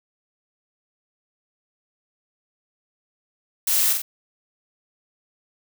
blue noise with echo, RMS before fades -21 dBFS, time 3.67-3.93 s, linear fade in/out 5 ms, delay 45 ms, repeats 2, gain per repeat -4 dB, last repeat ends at 4.02 s, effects none

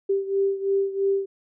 sine beating tone pair, 392 / 395 Hz, G4 / G4, 0 / +13 cents, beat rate 3 Hz, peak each -22 / -26 dBFS, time 0.09-1.26 s, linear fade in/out 10 ms, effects none

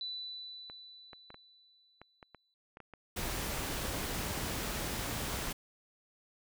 sine tone with exponential decay, 3980 Hz, B7, 13 cents sharp, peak -36 dBFS, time 0.01-2.54 s, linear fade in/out 1 ms, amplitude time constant 550 ms
clicks, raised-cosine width 0.5 ms, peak -34 dBFS, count 10, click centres 0.699 / 1.132 / 1.304 / 1.344 / 2.016 / 2.228 / 2.347 / 2.771 / 2.803 / 2.937 s
pink noise, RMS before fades -37 dBFS, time 3.16-5.53 s, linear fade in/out 10 ms
effects none

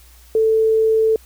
sine tone, 442.1 Hz, A4, 8 cents sharp, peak -12 dBFS, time 0.35-1.16 s, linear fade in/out 2 ms, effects added 60 Hz sine -45 dBFS peak until 1.25 s + white hiss -50 dBFS RMS until 1.25 s

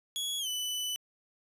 sawtooth tone with pitch glide, 3355 to 2989 Hz, G#7 to F#7, +17 to +17 cents, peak -29 dBFS, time 0.16-0.96 s, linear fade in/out 0 ms, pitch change -200 cents, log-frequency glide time 0.39-0.48 s, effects resampled to 32000 Hz

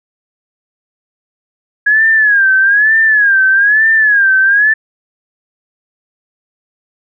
sine tone with vibrato, 1661.2 Hz, G#6, in tune, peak -6 dBFS, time 1.86-4.74 s, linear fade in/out 10 ms, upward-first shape sine, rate 1.1 Hz, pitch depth 130 cents each way, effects none

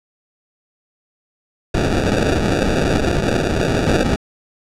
white noise with sample-and-hold, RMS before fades -17 dBFS, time 1.74-4.16 s, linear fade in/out 5 ms, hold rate 1050 Hz, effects low-pass 7000 Hz 12 dB/octave

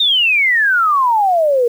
sine exponential sweep, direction down, 3729 to 462.4 Hz, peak -10 dBFS, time 0-1.68 s, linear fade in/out 5 ms, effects 7-bit

